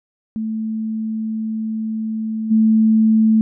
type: tone with level steps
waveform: sine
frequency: 220 Hz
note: A3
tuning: in tune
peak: -20 / -10 dBFS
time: 0.36-3.41 s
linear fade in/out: 0 ms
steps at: 2.5 s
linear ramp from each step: 20 ms
effects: none